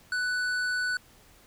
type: tone with hard clipping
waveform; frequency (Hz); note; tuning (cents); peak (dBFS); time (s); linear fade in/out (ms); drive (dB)
sine; 1488; F#6; +9; -28; 0.12-0.97; 2; 10
effects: pink hiss -57 dBFS RMS until 1.46 s